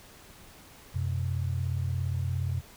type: tone pair together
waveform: sine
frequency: 90.5 / 127.7 Hz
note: F#2 / C3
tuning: -38 / -42 cents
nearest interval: tritone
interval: 596 cents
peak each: -29 / -31 dBFS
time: 0.94-2.61 s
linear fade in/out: 20 ms
effects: pink hiss -52 dBFS RMS until 2.76 s